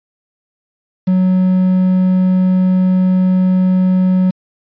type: tone with quantisation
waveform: triangle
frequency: 185 Hz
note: F#3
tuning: in tune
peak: -7 dBFS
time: 1.07-4.31 s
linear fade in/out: 10 ms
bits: 6
effects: resampled to 11025 Hz